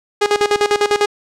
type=tone with tremolo; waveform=sawtooth; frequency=412.8 Hz; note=G#4; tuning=10 cents flat; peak=-7 dBFS; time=0.21-1.06 s; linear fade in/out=10 ms; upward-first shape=square; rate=10 Hz; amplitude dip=80%; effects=low-pass 7000 Hz 12 dB/octave